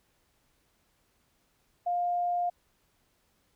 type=tone; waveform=sine; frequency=705 Hz; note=F5; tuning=16 cents sharp; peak=-26 dBFS; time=1.86-2.5 s; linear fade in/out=10 ms; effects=pink hiss -71 dBFS RMS until 3.55 s